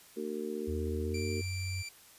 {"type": "harmonic tone", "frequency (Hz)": 76.1, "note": "D#2", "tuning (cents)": -38, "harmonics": [3, 4, 5, 6], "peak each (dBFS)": [-40, -42, -38, -40], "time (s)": [0.16, 1.42], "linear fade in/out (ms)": 20}
{"type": "tone with pitch glide", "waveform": "sine", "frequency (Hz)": [81.4, 92.97], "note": ["E2", "F#2"], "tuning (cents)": [-21, 9], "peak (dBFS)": -34, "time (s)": [0.67, 1.83], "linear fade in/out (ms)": 20, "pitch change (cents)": 230, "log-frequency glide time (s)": [1.04, 1.23]}
{"type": "tone", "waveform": "20% pulse", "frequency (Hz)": 2349, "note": "D7", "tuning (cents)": 0, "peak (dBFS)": -35, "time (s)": [1.14, 1.89], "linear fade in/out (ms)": 5}
{"effects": ["white hiss -57 dBFS RMS until 2.18 s", "resampled to 32000 Hz"]}